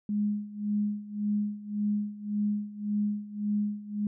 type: tone with tremolo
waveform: sine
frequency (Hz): 207.7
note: G#3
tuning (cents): 0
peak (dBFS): -24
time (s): 0.09-4.07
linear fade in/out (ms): 2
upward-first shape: sine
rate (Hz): 1.8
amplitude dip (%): 85
effects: none